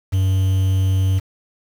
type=tone with quantisation; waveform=triangle; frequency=94.9 Hz; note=F#2; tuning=44 cents sharp; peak=-12 dBFS; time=0.12-1.2 s; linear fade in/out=20 ms; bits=6; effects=none